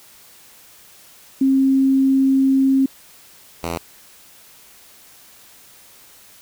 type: tone pair in turn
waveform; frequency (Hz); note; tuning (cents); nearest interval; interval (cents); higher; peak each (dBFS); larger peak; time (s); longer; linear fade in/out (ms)
sine / 5% pulse; 268.2 / 84.48; C4 / E2; +43 / +43; octave + minor sixth; 2000; first; -12; neither; 1.41-2.86 / 3.63-3.78; first; 5
effects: white hiss -47 dBFS RMS until 6.41 s